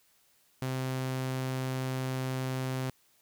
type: tone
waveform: sawtooth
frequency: 130.3 Hz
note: C3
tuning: 7 cents flat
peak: -27 dBFS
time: 0.62-2.9 s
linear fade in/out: 2 ms
effects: white hiss -67 dBFS RMS until 3.21 s